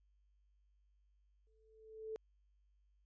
sine tone with exponential growth, 438.7 Hz, A4, 5 cents flat, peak -39 dBFS, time 1.47-2.16 s, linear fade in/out 0 ms, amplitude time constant 150 ms, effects added 50 Hz sine -70 dBFS peak until 3.05 s + resampled to 16000 Hz

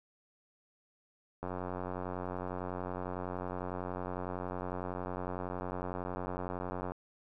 click train, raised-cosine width 1 ms, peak -24 dBFS, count 500, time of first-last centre 1.43-6.92 s, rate 90.9 Hz, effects none

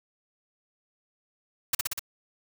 white noise with echo, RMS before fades -24 dBFS, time 1.73-1.75 s, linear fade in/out 5 ms, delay 61 ms, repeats 4, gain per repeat -2 dB, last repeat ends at 1.994 s, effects none

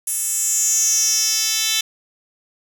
10% pulse tone with high-pass filter sweep, 440 Hz, A4, in tune, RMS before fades -19 dBFS, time 0.07-1.81 s, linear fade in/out 5 ms, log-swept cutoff 9300 to 3900 Hz, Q 4.7, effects none

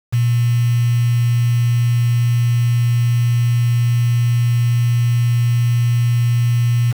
sine tone with quantisation, 119.4 Hz, A#2, 42 cents sharp, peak -12 dBFS, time 0.12-6.93 s, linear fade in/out 20 ms, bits 5, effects none

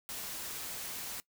white noise, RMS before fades -41 dBFS, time 0.09-1.2 s, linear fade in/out 0 ms, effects noise-tail reverb RT60 0.1 s tail -20 dB re dry

